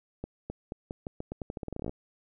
accelerating click train, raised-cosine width 2 ms, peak -22 dBFS, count 20, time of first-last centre 0.24-1.894 s, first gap 260 ms, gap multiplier 0.85, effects none

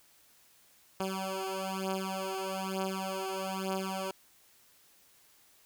10% pulse beating tone pair, 190.3 / 191.4 Hz, F#3 / G3, +49 / -41 cents, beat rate 1.1 Hz, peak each -28 dBFS, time 1-4.11 s, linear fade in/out 2 ms, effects white hiss -63 dBFS RMS until 5.65 s

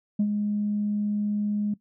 sine tone with ADSR envelope, 207.7 Hz, G#3, in tune, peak -17 dBFS, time 0.19-1.74 s, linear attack 8 ms, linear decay 67 ms, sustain -6 dB, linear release 5 ms, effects noise-tail reverb RT60 0.1 s tail -17 dB re dry + tanh soft clip ceiling -17 dBFS

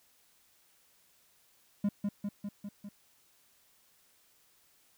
triangle tone with echo, 203.4 Hz, G#3, 36 cents flat, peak -24 dBFS, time 1.84-1.89 s, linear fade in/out 5 ms, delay 200 ms, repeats 5, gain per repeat -3 dB, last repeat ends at 2.89 s, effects white hiss -67 dBFS RMS until 4.97 s

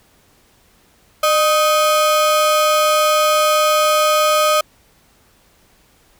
45% pulse ring-modulated tone, 932.3 Hz, A#5, in tune, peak -9 dBFS, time 1.23-4.61 s, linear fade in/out 5 ms, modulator 324 Hz, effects pink hiss -54 dBFS RMS until 6.19 s

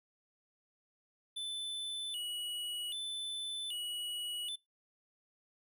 square tone with vibrato, 3205 Hz, G7, 38 cents sharp, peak -38 dBFS, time 1.36-4.56 s, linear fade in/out 10 ms, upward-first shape square, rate 0.64 Hz, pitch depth 160 cents each way, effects noise-tail reverb RT60 0.2 s tail -24 dB re dry

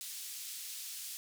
white band-pass noise, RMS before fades -44 dBFS, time 0.01-1.17 s, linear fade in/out 0 ms, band 3300 to 13000 Hz, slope 12 dB/octave, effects none

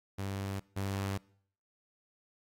sawtooth tone pair in turn, 98 / 98 Hz, G2 / G2, 0 / 0 cents, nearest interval unison, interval 0 cents, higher neither, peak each -31 / -29 dBFS, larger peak second, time 0.18-0.6 / 0.76-1.18 s, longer neither, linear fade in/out 10 ms, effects noise-tail reverb RT60 0.6 s tail -23 dB re dry + AAC 48 kbps

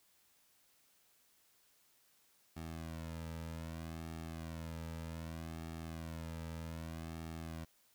sawtooth tone with flanger, 81.5 Hz, E2, 19 cents flat, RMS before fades -45 dBFS, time 2.56-7.65 s, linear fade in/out 10 ms, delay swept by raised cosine 2 to 2.78 ms, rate 0.64 Hz, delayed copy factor -0.85, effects white hiss -71 dBFS RMS until 7.94 s

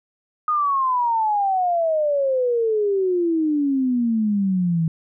sine exponential sweep, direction down, 1244.5 to 159.4 Hz, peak -17 dBFS, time 0.48-4.88 s, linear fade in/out 2 ms, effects none

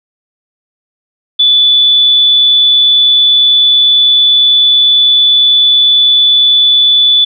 sine tone, 3471 Hz, A7, 24 cents flat, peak -4 dBFS, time 1.39-7.25 s, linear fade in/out 10 ms, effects none

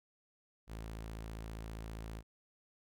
sawtooth tone, 55 Hz, A1, in tune, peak -39 dBFS, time 0.67-2.23 s, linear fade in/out 50 ms, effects none

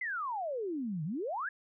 sine exponential two-way sweep, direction down then up, 2093 to 146 to 1753 Hz, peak -33 dBFS, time 0.01-1.49 s, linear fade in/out 5 ms, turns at 1.04 s, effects none

